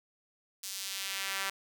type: tone with high-pass filter sweep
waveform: sawtooth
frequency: 194.5 Hz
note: G3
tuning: 13 cents flat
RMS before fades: -37 dBFS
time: 0.63-1.5 s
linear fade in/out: 5 ms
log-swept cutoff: 5600 to 1400 Hz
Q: 1
effects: none